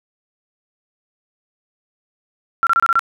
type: tone bursts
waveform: sine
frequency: 1364 Hz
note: F6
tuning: 41 cents flat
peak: -11 dBFS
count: 6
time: 2.63-2.993 s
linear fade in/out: 0 ms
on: 38 ms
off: 27 ms
effects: none